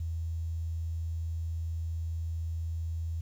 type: tone with quantisation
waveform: sine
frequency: 82.2 Hz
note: E2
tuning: 4 cents flat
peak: -31 dBFS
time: 0-3.21 s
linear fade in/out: 5 ms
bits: 10
effects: none